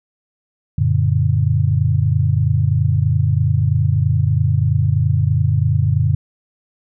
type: chord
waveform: sine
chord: Gb augmented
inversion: none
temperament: just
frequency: 92.5 / 115.62 / 144.53 Hz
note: Gb2 / Bb2 / D3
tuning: 0 / -14 / -27 cents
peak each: -17 dBFS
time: 0.78-6.15 s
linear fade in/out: 5 ms
effects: none